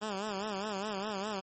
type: tone with vibrato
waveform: 10% pulse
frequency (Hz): 203.6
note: G#3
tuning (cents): -34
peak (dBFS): -26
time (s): 0.01-1.41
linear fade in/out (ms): 20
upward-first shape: sine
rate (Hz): 4.9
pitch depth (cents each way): 120
effects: MP3 32 kbps